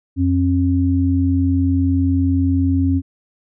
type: tone pair together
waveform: sine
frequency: 90.01 / 270 Hz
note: F#2 / C#4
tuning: -47 / -45 cents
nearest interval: octave + perfect fifth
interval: 1902 cents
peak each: -16 / -16 dBFS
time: 0.16-3.02 s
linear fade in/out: 50 ms
effects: none